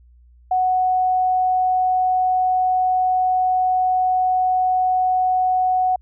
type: tone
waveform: sine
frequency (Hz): 740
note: F#5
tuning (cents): 0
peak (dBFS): -15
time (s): 0.51-5.96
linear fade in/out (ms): 5
effects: added 60 Hz sine -47 dBFS peak until 6.01 s